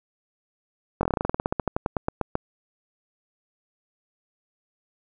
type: slowing click train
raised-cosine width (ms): 1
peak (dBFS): -9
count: 22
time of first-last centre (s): 1.01-2.354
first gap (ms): 21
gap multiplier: 1.1
effects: none